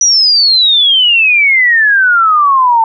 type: exponential sweep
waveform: sine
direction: down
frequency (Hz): 5920 to 887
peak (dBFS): -5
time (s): 0.01-2.84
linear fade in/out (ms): 2
effects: none